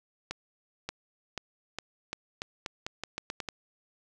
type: accelerating click train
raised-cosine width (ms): 0.2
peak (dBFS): -17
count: 13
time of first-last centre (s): 0.31-3.488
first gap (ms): 580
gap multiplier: 0.84
effects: none